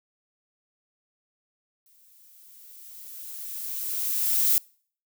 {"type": "noise with exponential growth", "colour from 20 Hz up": "violet", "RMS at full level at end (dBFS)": -20, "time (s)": [1.86, 4.58], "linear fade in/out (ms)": 1, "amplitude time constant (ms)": 590, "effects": ["noise-tail reverb RT60 0.5 s tail -26 dB re dry"]}